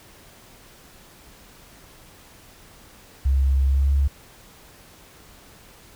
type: tone with pitch glide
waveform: sine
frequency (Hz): 67.6 to 69.7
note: C#2 to C#2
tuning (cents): -43 to +10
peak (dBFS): -15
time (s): 3.25-4.08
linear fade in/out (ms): 10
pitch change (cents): +53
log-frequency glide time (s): 3.67-3.91
effects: tanh soft clip ceiling -11 dBFS + pink hiss -49 dBFS RMS until 5.95 s